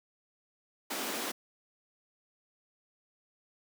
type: high-pass noise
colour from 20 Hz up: pink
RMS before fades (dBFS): -36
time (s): 0.9-1.32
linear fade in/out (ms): 10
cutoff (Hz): 210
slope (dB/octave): 48
effects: none